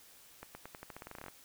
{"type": "accelerating click train", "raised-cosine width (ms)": 0.5, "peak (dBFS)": -30, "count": 16, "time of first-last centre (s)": [0.43, 1.283], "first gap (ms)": 120, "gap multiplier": 0.88, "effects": ["white hiss -59 dBFS RMS until 1.44 s"]}